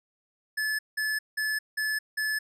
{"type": "tone bursts", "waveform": "square", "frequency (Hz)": 1728, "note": "A6", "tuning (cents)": -32, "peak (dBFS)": -27, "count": 5, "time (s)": [0.57, 2.39], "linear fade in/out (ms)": 10, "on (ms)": 220, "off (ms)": 180, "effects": ["resampled to 32000 Hz", "11-bit"]}